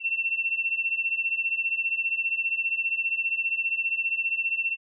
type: beating tone pair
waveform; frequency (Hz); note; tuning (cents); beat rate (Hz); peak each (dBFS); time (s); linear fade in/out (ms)
sine; 2700 / 2715; E7 / F7; +41 / -50; 15; -26 / -29; 0-4.77; 50
effects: none